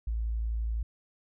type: tone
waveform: sine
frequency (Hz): 55.9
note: A1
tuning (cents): +28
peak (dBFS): -28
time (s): 0.07-0.83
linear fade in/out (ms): 5
effects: none